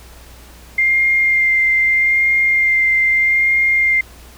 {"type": "tone with vibrato", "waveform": "sine", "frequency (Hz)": 2105, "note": "C7", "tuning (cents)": 10, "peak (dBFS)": -11, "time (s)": [0.78, 4.01], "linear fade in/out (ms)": 5, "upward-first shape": "sine", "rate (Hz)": 0.8, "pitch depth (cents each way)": 13, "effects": ["added 60 Hz sine -40 dBFS peak until 4.37 s", "pink hiss -43 dBFS RMS until 4.37 s"]}